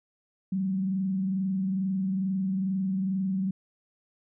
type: tone with frequency modulation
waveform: sine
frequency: 190.5 Hz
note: G3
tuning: 49 cents flat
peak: -25 dBFS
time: 0.52-3.51 s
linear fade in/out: 5 ms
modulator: 22.3 Hz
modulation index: 0.35
effects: none